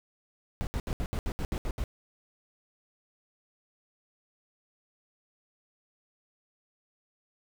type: noise bursts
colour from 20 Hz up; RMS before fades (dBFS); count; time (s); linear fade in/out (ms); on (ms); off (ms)
brown; -31; 10; 0.61-1.839; 0; 59; 71
effects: none